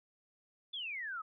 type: exponential sweep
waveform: sine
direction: down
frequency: 3535 to 1244.5 Hz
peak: -38 dBFS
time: 0.73-1.22 s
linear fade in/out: 10 ms
effects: none